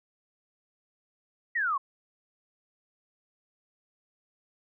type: exponential sweep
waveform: sine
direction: down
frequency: 1975.5 to 1051 Hz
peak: -25 dBFS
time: 1.55-1.78 s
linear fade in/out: 10 ms
effects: none